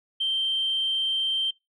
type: tone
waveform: sine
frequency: 3136 Hz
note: G7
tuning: in tune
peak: -22 dBFS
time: 0.2-1.51 s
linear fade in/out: 10 ms
effects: noise-tail reverb RT60 0.2 s tail -23 dB re dry + tanh soft clip ceiling -18 dBFS